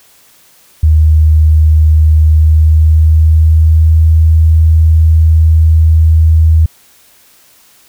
sine tone with pitch glide, 77.78 to 79.87 Hz, D#2 to D#2, 0 to +46 cents, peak -3 dBFS, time 0.83-6.66 s, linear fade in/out 5 ms, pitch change +46 cents, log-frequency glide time 2.22-4.04 s, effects white hiss -45 dBFS RMS until 7.88 s

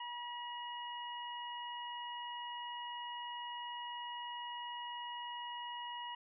harmonic tone, 963 Hz, B5, 44 cents flat, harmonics 1 / 2 / 3, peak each -43 / -51 / -47 dBFS, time 0-6.15 s, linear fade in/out 5 ms, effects none

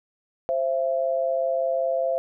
sine tone pair together, 525.9 / 671 Hz, C5 / E5, +9 / +31 cents, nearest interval major third, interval 422 cents, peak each -24 dBFS, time 0.49-2.18 s, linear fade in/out 0 ms, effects none

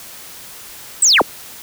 sine linear sweep, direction down, 8372 to 129 Hz, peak -7 dBFS, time 1.02-1.22 s, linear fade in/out 5 ms, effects tanh soft clip ceiling -3 dBFS + white hiss -36 dBFS RMS until 1.62 s

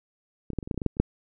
clicks, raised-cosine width 3 ms, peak -20 / -23 / -14 / -25 / -24 / -12 / -27 / -15 / -18 / -8 / -30 / -6 dBFS, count 12, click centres 0.503 / 0.533 / 0.587 / 0.628 / 0.675 / 0.712 / 0.744 / 0.777 / 0.818 / 0.863 / 0.969 / 1 s, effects none

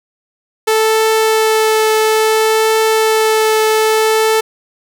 sawtooth tone with vibrato, 438.5 Hz, A4, 6 cents flat, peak -6 dBFS, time 0.67-4.41 s, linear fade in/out 10 ms, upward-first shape triangle, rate 0.59 Hz, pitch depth 11 cents each way, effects none

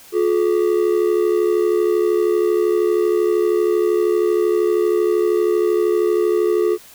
triangle ring-modulated tone, 392 Hz, G4, in tune, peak -9 dBFS, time 0.12-6.78 s, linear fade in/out 50 ms, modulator 36.4 Hz, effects white hiss -44 dBFS RMS until 6.94 s

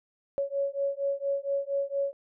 sine beating tone pair, 555 / 559.3 Hz, C#5 / C#5, +2 / +15 cents, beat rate 4.3 Hz, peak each -30 / -30 dBFS, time 0.38-2.13 s, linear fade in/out 0 ms, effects none

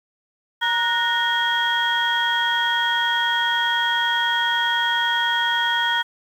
sine tone cluster, 939 / 1465 / 1855 / 3265 Hz, A#5 / F#6 / A#6 / G#7, +12 / -18 / -9 / -30 cents, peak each -23 dBFS, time 0.61-6.03 s, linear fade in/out 20 ms, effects tanh soft clip ceiling -10 dBFS + 8-bit

